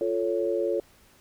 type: chord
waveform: sine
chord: F augmented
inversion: none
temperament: equal with one note detuned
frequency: 349.2 / 440 / 556.6 Hz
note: F4 / A4 / C#5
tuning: 0 / 0 / +7 cents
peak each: -28 dBFS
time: 0.01-0.8 s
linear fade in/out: 2 ms
effects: pink hiss -58 dBFS RMS until 1.2 s